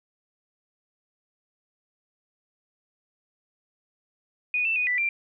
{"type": "tone with pitch steps", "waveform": "sine", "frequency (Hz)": [2472, 2665, 2479, 1978, 2366], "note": ["D#7", "E7", "D#7", "B6", "D7"], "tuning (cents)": [-12, 18, -7, 2, 12], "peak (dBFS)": -22, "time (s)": [4.54, 5.09], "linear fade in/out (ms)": 2, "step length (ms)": 110, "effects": []}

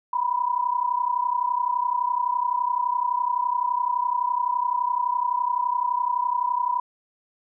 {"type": "tone pair together", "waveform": "sine", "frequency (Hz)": [968.2, 1000], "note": ["B5", "B5"], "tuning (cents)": [-35, 21], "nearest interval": "minor second", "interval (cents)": 56, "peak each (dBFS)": -24, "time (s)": [0.13, 6.8], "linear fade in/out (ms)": 5, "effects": []}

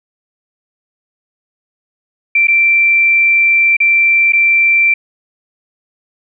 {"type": "tone with dropouts", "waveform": "sine", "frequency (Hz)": 2349, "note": "D7", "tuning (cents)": 0, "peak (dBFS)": -7, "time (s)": [2.35, 4.94], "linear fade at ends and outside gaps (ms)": 5, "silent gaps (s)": [[2.472, 2.482], [3.768, 3.802], [4.323, 4.332]], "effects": []}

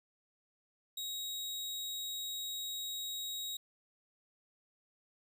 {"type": "tone", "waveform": "sawtooth", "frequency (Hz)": 3800, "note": "A#7", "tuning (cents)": 33, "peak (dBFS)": -35, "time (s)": [0.97, 3.57], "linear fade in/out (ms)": 5, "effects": []}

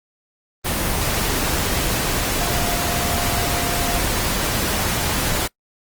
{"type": "tone in noise", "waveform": "sine", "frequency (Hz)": 698.5, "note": "F5", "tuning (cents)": 0, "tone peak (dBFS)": -28, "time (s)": [2.4, 4], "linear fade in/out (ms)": 20, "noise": "pink", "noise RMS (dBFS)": -21, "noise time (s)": [0.64, 5.48], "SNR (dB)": -10, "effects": ["noise-tail reverb RT60 0.1 s tail -22 dB re dry", "Opus 24 kbps"]}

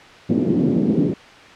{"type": "band-pass noise", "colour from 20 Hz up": "white", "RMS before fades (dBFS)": -18, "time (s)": [0.29, 1.14], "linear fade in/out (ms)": 10, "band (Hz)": [160, 310], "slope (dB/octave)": 24, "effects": ["white hiss -42 dBFS RMS until 1.55 s", "low-pass 3000 Hz 12 dB/octave"]}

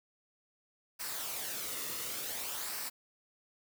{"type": "noise with flanger", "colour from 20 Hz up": "white", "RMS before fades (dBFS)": -39, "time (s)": [0.99, 2.9], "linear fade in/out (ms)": 20, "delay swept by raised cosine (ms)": [0.29, 1.29], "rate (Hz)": 0.56, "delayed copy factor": -0.5, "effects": []}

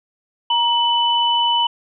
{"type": "tone pair together", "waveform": "sine", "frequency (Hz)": [942, 2992], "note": ["A#5", "F#7"], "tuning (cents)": [18, 19], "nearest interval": "octave + minor sixth", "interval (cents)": 2001, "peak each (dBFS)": -17, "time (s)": [0.5, 1.67], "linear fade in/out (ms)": 5, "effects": []}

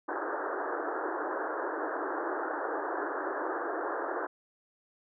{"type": "band-pass noise", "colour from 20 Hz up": "pink", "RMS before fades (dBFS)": -34, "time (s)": [0.08, 4.27], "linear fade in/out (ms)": 10, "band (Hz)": [300, 1700], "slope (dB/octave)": 96, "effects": []}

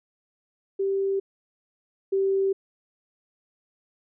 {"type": "tone pair in turn", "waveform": "sine", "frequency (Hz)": [390.8, 388.5], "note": ["G4", "G4"], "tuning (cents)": [-5, -16], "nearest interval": "unison", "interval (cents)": 11, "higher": "first", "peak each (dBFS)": [-22, -20], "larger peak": "second", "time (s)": [[0.79, 1.2], [2.12, 2.53]], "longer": "neither", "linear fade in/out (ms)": 10, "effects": []}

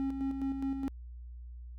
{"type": "tone with tremolo", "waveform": "triangle", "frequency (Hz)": 270.8, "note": "C#4", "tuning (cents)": -40, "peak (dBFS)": -28, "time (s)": [0, 0.88], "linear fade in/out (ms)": 0, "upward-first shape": "square", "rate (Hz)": 4.8, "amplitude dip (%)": 45, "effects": ["added 60 Hz sine -43 dBFS peak until 1.78 s", "AAC 64 kbps"]}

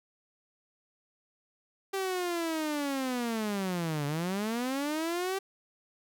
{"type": "linear two-way sweep", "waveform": "sawtooth", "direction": "down then up", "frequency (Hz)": [392, 141, 392], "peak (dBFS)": -26, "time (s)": [1.93, 5.39], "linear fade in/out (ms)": 10, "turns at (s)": 4.06, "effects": []}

